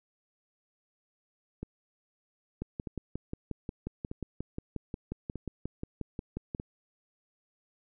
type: two click trains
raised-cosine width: 3 ms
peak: -24 / -22 dBFS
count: 5 / 23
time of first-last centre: 1.63-6.599 / 2.62-6.549 s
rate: 0.805 / 5.6 Hz
effects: none